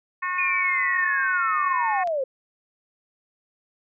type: harmonic tone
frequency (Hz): 362.9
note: F#4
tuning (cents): -34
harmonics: 3 / 4 / 5 / 6 / 7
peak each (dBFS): -27 / -38 / -28 / -35 / -38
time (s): 0.22-2.04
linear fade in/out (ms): 10
type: linear sweep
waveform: sine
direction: down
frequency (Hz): 2489 to 508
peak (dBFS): -22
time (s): 0.38-2.24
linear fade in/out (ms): 5
type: click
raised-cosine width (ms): 0.2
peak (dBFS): -24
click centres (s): 2.074
effects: none